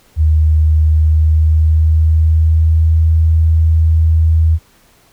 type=tone with pitch glide; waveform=sine; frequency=77.78 to 80.34 Hz; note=D#2 to E2; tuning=0 to -44 cents; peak=-7 dBFS; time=0.16-4.59 s; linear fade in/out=50 ms; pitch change=+56 cents; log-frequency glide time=0.83-3 s; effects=pink hiss -50 dBFS RMS until 5.12 s